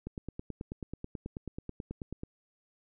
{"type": "click train", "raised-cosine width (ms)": 3, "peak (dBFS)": -25, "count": 21, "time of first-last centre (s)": [0.07, 2.235], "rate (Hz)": 9.24, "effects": []}